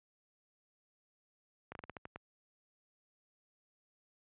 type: slowing click train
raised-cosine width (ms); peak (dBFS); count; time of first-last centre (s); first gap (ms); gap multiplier
0.5; -29; 8; 1.72-2.16; 32; 1.22
effects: high-pass 60 Hz 12 dB/octave + resampled to 8000 Hz